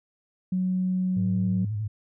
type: tone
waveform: sine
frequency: 184.6 Hz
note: F#3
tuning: 4 cents flat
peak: -22 dBFS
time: 0.52-1.65 s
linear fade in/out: 5 ms
type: tone with vibrato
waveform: sine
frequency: 106.2 Hz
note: G#2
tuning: 39 cents sharp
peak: -26 dBFS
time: 1.16-1.88 s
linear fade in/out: 10 ms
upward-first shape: square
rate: 11 Hz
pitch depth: 56 cents each way
effects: tanh soft clip ceiling -15 dBFS